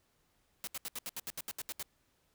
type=noise bursts; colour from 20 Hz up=white; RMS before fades=-40 dBFS; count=12; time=0.64-1.827 s; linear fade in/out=0 ms; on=32 ms; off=73 ms; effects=pink hiss -74 dBFS RMS until 2.34 s